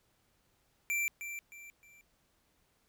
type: tone with echo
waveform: square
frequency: 2349 Hz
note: D7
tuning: in tune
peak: -31 dBFS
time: 0.9-1.08 s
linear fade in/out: 0 ms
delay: 310 ms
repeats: 3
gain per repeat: -9 dB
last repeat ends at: 2.01 s
effects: pink hiss -73 dBFS RMS until 2.88 s